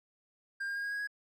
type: tone with pitch steps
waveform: triangle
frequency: 1600 / 1612.1 / 1624.2 / 1636.5 / 1648.8 / 1661.2 Hz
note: G6 / G6 / G#6 / G#6 / G#6 / G#6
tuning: +35 / +48 / -39 / -26 / -13 / 0 cents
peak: -32 dBFS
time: 0.6-1.074 s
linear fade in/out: 10 ms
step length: 79 ms
effects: none